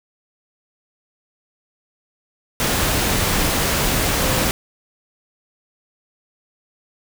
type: tone in noise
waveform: sine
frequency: 519 Hz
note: C5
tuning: 14 cents flat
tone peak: -27 dBFS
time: 4.18-4.44 s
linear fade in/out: 0 ms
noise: pink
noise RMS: -19 dBFS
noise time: 2.6-4.51 s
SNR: -11 dB
effects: none